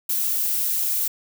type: noise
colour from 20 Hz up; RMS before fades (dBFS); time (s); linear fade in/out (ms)
violet; -23; 0.09-1.08; 5
effects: none